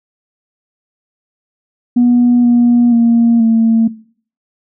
sine tone with pitch steps, 242.9 / 239.9 / 233.1 / 226.2 Hz, B3 / A#3 / A#3 / A3, -29 / +50 / 0 / +48 cents, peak -5 dBFS, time 1.96-3.88 s, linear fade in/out 10 ms, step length 480 ms, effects noise-tail reverb RT60 0.5 s tail -19 dB re dry + tanh soft clip ceiling -3 dBFS

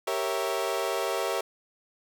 30% pulse chord, G diminished seventh, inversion none, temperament equal, 392 / 466.2 / 554.4 / 659.3 Hz, G4 / Bb4 / Db5 / Fb5, 0 / 0 / 0 / 0 cents, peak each -30 dBFS, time 0.07-1.41 s, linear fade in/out 5 ms, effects none

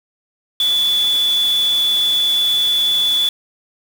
sine tone in noise, 3451 Hz, A7, 34 cents flat, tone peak -13 dBFS, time 0.6-3.29 s, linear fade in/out 2 ms, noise white, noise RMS -30 dBFS, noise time 0.6-3.29 s, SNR +14 dB, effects none

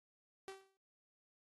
sawtooth tone with exponential decay, 386.2 Hz, G4, 26 cents flat, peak -40 dBFS, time 0.48-0.77 s, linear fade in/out 0 ms, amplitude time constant 61 ms, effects AAC 32 kbps

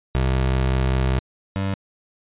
25% pulse tone pair in turn, 65 / 97.39 Hz, C2 / G2, -11 / -11 cents, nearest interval perfect fifth, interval 700 cents, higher second, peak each -14 / -18 dBFS, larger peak first, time 0.15-1.19 / 1.56-1.74 s, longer first, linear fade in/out 0 ms, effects resampled to 8000 Hz

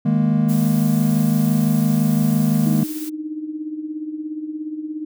triangle chord, D# suspended fourth, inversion none, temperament just, 155.56 / 207.4 / 233.3 Hz, D#3 / G#3 / A#3, 0 / -2 / +2 cents, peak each -17 dBFS, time 0.05-2.84 s, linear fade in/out 10 ms
blue noise, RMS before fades -34 dBFS, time 0.48-3.1 s, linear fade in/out 20 ms
sine tone with tremolo, 308.1 Hz, D#4, 17 cents flat, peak -22 dBFS, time 2.66-5.05 s, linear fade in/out 5 ms, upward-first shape triangle, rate 17 Hz, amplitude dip 70%
effects none

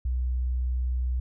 sine tone, 62.4 Hz, B1, 19 cents sharp, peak -24 dBFS, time 0.05-1.2 s, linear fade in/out 5 ms, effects none

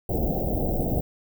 pink band-stop noise, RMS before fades -25 dBFS, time 0.09-1.01 s, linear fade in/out 5 ms, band 770 to 16000 Hz, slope 96 dB/octave, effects none

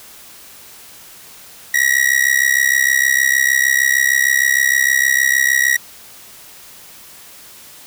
45% pulse tone with amplitude modulation, 1911 Hz, A#6, 43 cents sharp, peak -8 dBFS, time 1.74-5.77 s, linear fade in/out 5 ms, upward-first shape sine, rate 66.5 Hz, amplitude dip 90%, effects white hiss -40 dBFS RMS until 7.86 s

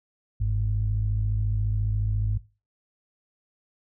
sine tone pair together, 49.52 / 103.9 Hz, G1 / G#2, +18 / +1 cents, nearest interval octave + minor second, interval 1283 cents, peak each -24 dBFS, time 0.4-2.38 s, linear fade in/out 10 ms, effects noise-tail reverb RT60 0.3 s tail -19 dB re dry + tanh soft clip ceiling -15 dBFS

